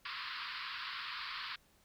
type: band-pass noise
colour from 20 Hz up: pink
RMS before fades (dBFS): -43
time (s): 0.05-1.56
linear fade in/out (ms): 5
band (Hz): 1000 to 4900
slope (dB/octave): 96
effects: pink hiss -69 dBFS RMS until 1.84 s

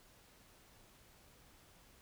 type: silence
effects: pink hiss -64 dBFS RMS until 2.01 s

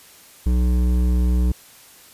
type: tone with hard clipping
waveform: sine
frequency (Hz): 61.2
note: B1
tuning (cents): -15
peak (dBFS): -17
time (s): 0.46-1.52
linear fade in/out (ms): 5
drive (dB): 11
effects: white hiss -47 dBFS RMS until 2.13 s + resampled to 32000 Hz

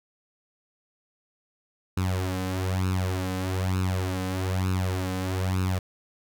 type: tone with flanger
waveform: sawtooth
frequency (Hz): 93.1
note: F#2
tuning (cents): +11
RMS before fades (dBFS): -27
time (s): 1.97-5.79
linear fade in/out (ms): 5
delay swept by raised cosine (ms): 0.75 to 3.95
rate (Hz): 1.1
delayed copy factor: +0.8
effects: none

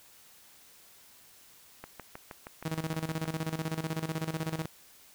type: click train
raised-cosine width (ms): 0.5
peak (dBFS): -26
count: 10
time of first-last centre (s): 1.84-3.255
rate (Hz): 6.36
type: tone with tremolo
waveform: sawtooth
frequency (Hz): 159.8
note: D#3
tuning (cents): +47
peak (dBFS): -26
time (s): 2.65-4.66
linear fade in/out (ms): 5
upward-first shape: square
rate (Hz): 16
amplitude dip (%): 75
effects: white hiss -57 dBFS RMS until 5.14 s

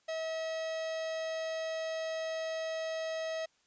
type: tone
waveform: 45% pulse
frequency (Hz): 643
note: E5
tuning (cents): -43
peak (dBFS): -34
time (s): 0.08-3.46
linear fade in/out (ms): 10
effects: white hiss -71 dBFS RMS until 3.66 s + resampled to 16000 Hz

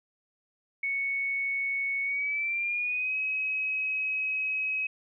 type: tone with pitch glide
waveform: sine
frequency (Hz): 2217 to 2547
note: C#7 to D#7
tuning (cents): 0 to +40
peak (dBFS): -27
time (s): 0.83-4.87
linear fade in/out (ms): 5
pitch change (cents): +240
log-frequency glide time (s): 2.03-3.16
effects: none

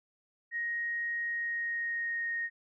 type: tone with pitch glide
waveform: sine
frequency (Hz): 1876 to 1859.8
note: A#6 to A#6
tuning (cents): +11 to -5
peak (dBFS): -31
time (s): 0.51-2.5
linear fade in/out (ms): 50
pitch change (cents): -16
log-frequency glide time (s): 1.22-2.31
effects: none

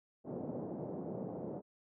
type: band-pass noise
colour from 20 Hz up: pink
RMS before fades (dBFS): -42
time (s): 0.24-1.62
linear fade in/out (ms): 50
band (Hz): 150 to 640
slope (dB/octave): 24
effects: none

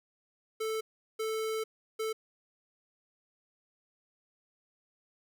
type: tone bursts at uneven times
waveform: square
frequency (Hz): 440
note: A4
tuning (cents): 0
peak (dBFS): -32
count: 3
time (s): 0.6-0.81 / 1.19-1.64 / 1.99-2.13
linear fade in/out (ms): 10
effects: none

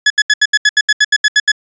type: tone bursts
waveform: sawtooth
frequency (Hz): 1701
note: G#6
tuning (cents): +41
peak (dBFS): -3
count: 13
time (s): 0.06-1.518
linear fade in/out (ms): 5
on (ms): 42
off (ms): 76
effects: resampled to 16000 Hz

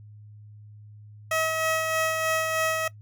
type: tone with tremolo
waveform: 15% pulse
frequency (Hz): 640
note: D#5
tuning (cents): +49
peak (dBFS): -16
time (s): 1.31-2.88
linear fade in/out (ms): 5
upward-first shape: sine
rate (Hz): 3.2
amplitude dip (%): 35
effects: noise-tail reverb RT60 0.1 s tail -20 dB re dry + added 105 Hz sine -44 dBFS peak until 3.01 s

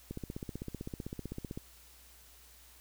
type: click train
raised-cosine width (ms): 3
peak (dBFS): -26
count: 24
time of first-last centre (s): 0.11-1.575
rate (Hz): 15.7
effects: added 60 Hz sine -61 dBFS peak until 2.8 s + white hiss -59 dBFS RMS until 2.8 s

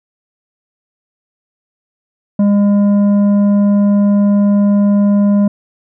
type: tone with tanh clipping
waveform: sine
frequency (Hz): 203.1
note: G#3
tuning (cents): -38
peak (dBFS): -9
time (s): 2.39-5.48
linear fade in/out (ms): 5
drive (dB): 8
effects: none

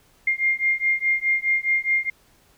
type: beating tone pair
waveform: sine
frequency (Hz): 2114 / 2118.8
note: C7 / C7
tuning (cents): +17 / +21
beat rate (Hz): 4.8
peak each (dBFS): -22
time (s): 0.27-2.1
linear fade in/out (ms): 5
effects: pink hiss -58 dBFS RMS until 2.57 s

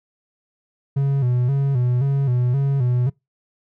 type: tone with vibrato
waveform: triangle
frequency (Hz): 130.81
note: C3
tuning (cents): 0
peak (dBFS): -14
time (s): 0.96-3.1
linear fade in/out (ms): 10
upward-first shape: square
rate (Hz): 1.9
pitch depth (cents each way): 100
effects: noise-tail reverb RT60 0.2 s tail -25 dB re dry

